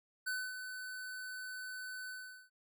square tone with ADSR envelope, 1508 Hz, F#6, 32 cents sharp, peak -35 dBFS, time 0.26-2.5 s, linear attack 16 ms, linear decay 250 ms, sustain -8 dB, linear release 410 ms, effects none

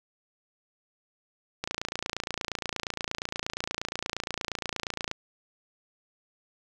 click train, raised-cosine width 0.2 ms, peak -13 dBFS, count 100, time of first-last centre 1.64-5.114 s, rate 28.5 Hz, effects none

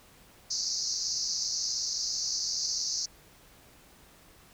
white band-pass noise, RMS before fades -32 dBFS, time 0.5-3.06 s, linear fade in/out 10 ms, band 4400 to 6400 Hz, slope 96 dB/octave, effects pink hiss -57 dBFS RMS until 4.53 s

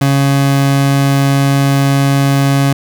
30% pulse tone, 138.59 Hz, C#3, in tune, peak -6 dBFS, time 0.01-2.73 s, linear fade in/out 5 ms, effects none

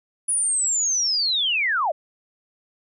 sine linear sweep, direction down, 9900 to 554.4 Hz, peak -19 dBFS, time 0.28-1.92 s, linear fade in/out 10 ms, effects none

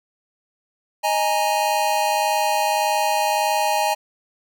square chord, D# suspended fourth, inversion none, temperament equal, 622.3 / 830.6 / 932.3 Hz, D#5 / G#5 / A#5, 0 / 0 / 0 cents, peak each -25 / -21 / -25 dBFS, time 1.03-3.95 s, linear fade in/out 20 ms, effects none

